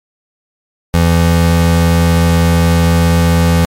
square tone pair together, 84.2 / 168.29 Hz, E2 / E3, +37 / +36 cents, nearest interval octave, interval 1199 cents, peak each -11 dBFS, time 0.94-3.65 s, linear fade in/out 0 ms, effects MP3 64 kbps

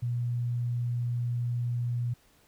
sine tone, 120.6 Hz, B2, 41 cents flat, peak -27 dBFS, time 0.02-2.14 s, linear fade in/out 10 ms, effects pink hiss -63 dBFS RMS until 2.47 s

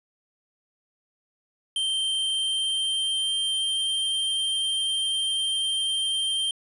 square tone with pitch glide, 3136 to 3156 Hz, G7 to G7, 0 to +11 cents, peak -24 dBFS, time 1.76-6.51 s, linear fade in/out 2 ms, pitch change +11 cents, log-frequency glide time 2.15-3.9 s, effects resampled to 24000 Hz + 9-bit

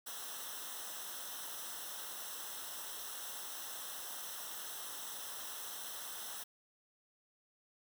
white noise with comb filter, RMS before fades -45 dBFS, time 0.06-6.44 s, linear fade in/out 10 ms, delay 0.43 ms, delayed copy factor -0.8, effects none

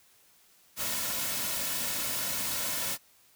white noise with comb filter, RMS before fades -32 dBFS, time 0.76-2.98 s, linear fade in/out 50 ms, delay 2.5 ms, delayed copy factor -0.5, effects white hiss -62 dBFS RMS until 3.35 s

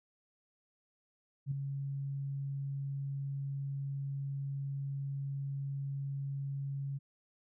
sine tone with ADSR envelope, 138.59 Hz, C#3, in tune, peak -29 dBFS, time 1.46-6.99 s, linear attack 54 ms, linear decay 3 ms, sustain -6 dB, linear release 23 ms, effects none

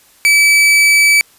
40% pulse tone, 2300 Hz, D7, 37 cents flat, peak -6 dBFS, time 0.25-1.21 s, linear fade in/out 0 ms, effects white hiss -48 dBFS RMS until 1.38 s + resampled to 32000 Hz

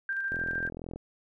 sine tone with tremolo, 1583 Hz, G6, 17 cents sharp, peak -28 dBFS, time 0.09-0.69 s, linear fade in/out 2 ms, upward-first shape square, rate 13 Hz, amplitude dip 30%
click train, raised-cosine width 2 ms, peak -26 dBFS, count 28, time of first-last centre 0.32-0.96 s, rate 42.2 Hz
effects none

